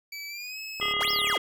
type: tone with pitch glide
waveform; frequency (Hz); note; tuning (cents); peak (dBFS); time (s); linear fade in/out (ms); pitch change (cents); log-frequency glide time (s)
25% pulse; 2303 to 2585; D7 to E7; -34 to -34; -32; 0.12-0.93; 5; +200; 0.28-0.59
type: click train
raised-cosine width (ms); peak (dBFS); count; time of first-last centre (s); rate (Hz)
1; -25; 20; 0.8-1.328; 36
type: harmonic tone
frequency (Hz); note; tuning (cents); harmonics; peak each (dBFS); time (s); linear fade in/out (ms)
410.4; G#4; -21; 1 / 3 / 5 / 7 / 8; -39 / -31 / -30 / -34 / -29; 0.81-1.38; 5
type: linear two-way sweep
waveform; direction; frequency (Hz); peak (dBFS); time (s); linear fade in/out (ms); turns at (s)
square; up then down; 197.8 to 5500 to 197.8; -28; 1-1.38; 10; 1.11
effects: none